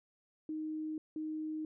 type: tone pair in turn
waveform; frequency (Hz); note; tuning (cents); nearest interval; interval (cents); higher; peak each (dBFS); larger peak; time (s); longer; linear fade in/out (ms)
sine; 311.1 / 311.1; D#4 / D#4; 0 / 0; unison; 0; neither; -36 / -36; neither; 0.49-0.98 / 1.16-1.65; neither; 2
effects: none